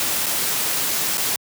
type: noise with dropouts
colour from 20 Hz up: white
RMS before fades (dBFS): -22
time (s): 0-1.36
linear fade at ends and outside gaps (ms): 1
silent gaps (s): 0.26-0.265 / 1.173-1.179
effects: high-pass 100 Hz 12 dB/octave